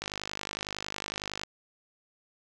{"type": "click train", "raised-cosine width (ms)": 0.2, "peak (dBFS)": -16, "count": 73, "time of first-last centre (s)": [0.02, 1.435], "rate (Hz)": 50.9, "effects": []}